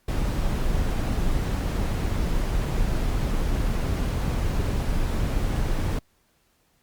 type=noise; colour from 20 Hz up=brown; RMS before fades=-24 dBFS; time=0.08-5.99 s; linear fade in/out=5 ms; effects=pink hiss -66 dBFS RMS until 6.82 s + Opus 48 kbps